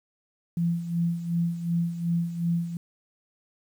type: tone with tremolo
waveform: sine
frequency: 170 Hz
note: F3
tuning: 46 cents flat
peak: -21 dBFS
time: 0.57-2.77 s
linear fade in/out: 2 ms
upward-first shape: sine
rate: 2.7 Hz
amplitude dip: 70%
effects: 9-bit